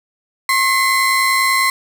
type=tone pair together; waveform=35% pulse; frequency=1074 / 2038 Hz; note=C6 / C7; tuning=+45 / -46 cents; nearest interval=major seventh; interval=1109 cents; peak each=-14 dBFS; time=0.49-1.7 s; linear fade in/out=2 ms; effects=none